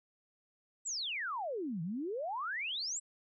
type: exponential two-way sweep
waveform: sine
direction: down then up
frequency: 8050 to 155.56 to 8050 Hz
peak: -35 dBFS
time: 0.85-3 s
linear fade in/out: 20 ms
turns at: 1.82 s
effects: none